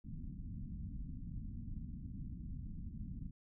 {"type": "low-pass noise", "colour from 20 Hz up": "pink", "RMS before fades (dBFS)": -45, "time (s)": [0.04, 3.31], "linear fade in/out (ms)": 10, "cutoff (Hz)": 250, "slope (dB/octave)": 48, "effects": []}